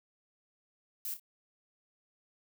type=noise with echo; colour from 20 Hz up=violet; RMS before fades=-38 dBFS; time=1.05-1.14 s; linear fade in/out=0 ms; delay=28 ms; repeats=2; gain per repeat=-9 dB; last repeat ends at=1.196 s; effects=none